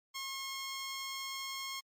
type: tone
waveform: 10% pulse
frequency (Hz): 1079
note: C#6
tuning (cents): -47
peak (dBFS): -30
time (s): 0.14-1.81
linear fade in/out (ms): 20
effects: MP3 64 kbps